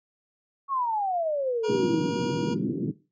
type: exponential sweep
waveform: sine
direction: down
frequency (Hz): 1129 to 284.4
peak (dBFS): -24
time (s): 0.68-2.09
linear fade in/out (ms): 50
type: tone with tremolo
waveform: 25% pulse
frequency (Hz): 476.4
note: A#4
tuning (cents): +38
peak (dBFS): -25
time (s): 1.63-2.55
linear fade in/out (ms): 20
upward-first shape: triangle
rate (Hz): 2.1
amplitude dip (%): 30
type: band-pass noise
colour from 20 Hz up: white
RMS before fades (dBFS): -28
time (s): 1.68-2.92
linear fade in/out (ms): 20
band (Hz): 120 to 360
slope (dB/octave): 48
effects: noise-tail reverb RT60 0.3 s tail -17 dB re dry + resampled to 16000 Hz